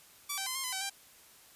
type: tone with pitch steps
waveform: 5% pulse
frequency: 1153 / 776 / 1030 / 1064 / 1014 / 765 / 789 Hz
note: D6 / G5 / C6 / C6 / B5 / G5 / G5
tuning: -32 / -18 / -28 / +29 / +45 / -42 / +11 cents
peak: -22 dBFS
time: 0.29-0.899 s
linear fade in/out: 10 ms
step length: 87 ms
effects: white hiss -58 dBFS RMS until 1.55 s + resampled to 32000 Hz